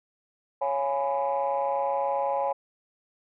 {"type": "chord", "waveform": "sine", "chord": "C# dominant seventh", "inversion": "none", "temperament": "just", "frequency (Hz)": [554.4, 693, 831.5, 997.9], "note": ["C#5", "E#5", "G#5", "B5"], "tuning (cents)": [0, -14, 2, 18], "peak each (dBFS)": [-27, -33, -27, -32], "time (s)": [0.61, 2.53], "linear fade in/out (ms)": 10, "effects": ["tanh soft clip ceiling -17 dBFS"]}